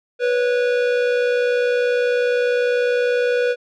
square tone pair together, 489.6 / 549.6 Hz, B4 / C#5, -15 / -15 cents, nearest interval major second, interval 200 cents, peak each -17 / -26 dBFS, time 0.19-3.56 s, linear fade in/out 50 ms, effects low-pass 3000 Hz 12 dB/octave

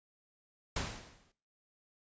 pink noise with exponential decay, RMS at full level -33 dBFS, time 0.76-1.32 s, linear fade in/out 5 ms, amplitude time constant 120 ms, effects noise-tail reverb RT60 0.5 s tail -19 dB re dry + resampled to 16000 Hz

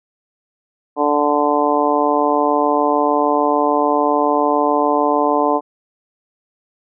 harmonic tone, 146.83 Hz, D3, in tune, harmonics 2 / 3 / 4 / 5 / 6 / 7, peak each -20 / -20 / -20 / -20 / -20 / -20 dBFS, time 0.96-5.61 s, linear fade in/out 50 ms, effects none

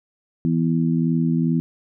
harmonic tone, 82.41 Hz, E2, in tune, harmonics 2 / 3 / 4, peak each -19 / -21 / -28 dBFS, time 0.45-1.6 s, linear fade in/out 0 ms, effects none

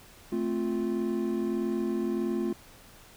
triangle chord, F major, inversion first, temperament equal, 220 / 261.6 / 349.2 Hz, A3 / C4 / F4, 0 / 0 / 0 cents, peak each -29 / -32 / -28 dBFS, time 0.32-2.53 s, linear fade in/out 5 ms, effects pink hiss -53 dBFS RMS until 3.16 s

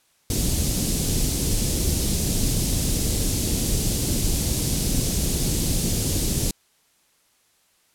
pink band-stop noise, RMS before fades -22 dBFS, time 0.3-6.51 s, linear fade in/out 2 ms, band 300 to 5500 Hz, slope 12 dB/octave, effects white hiss -63 dBFS RMS until 7.94 s + low-pass 12000 Hz 12 dB/octave

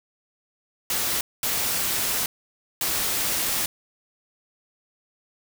white noise bursts at uneven times, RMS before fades -25 dBFS, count 3, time 0.9-1.21 / 1.43-2.26 / 2.81-3.66 s, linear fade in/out 2 ms, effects none

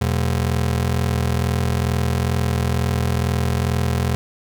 35% pulse ring-modulated tone, 102.8 Hz, G#2, 17 cents flat, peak -13 dBFS, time 0.01-4.15 s, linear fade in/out 0 ms, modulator 21.1 Hz, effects none

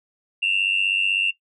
sine tone pair together, 2700 / 2796 Hz, E7 / F7, +41 / +1 cents, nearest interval minor second, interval 60 cents, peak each -21 dBFS, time 0.42-1.31 s, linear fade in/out 10 ms, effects noise-tail reverb RT60 0.1 s tail -17 dB re dry + tanh soft clip ceiling -11 dBFS

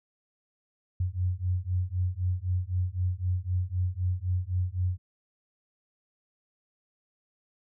sine beating tone pair, 89.1 / 93 Hz, F2 / F#2, +35 / +9 cents, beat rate 3.9 Hz, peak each -29 dBFS, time 1-4.98 s, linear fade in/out 5 ms, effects none

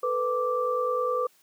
sine tone cluster, 449 / 498.8 / 1171 Hz, A4 / B4 / D6, +35 / +17 / -5 cents, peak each -33 / -26 / -28 dBFS, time 0.03-1.27 s, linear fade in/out 5 ms, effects white hiss -62 dBFS RMS until 1.42 s + high-pass 150 Hz 12 dB/octave

